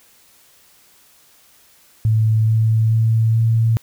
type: tone with pitch steps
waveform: sine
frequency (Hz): 110 / 111.15 / 112.31 / 113.49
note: A2 / A2 / A2 / A#2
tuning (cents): 0 / +18 / +36 / -46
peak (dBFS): -12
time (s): 2.05-3.77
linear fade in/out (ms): 0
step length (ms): 430
effects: white hiss -52 dBFS RMS until 3.82 s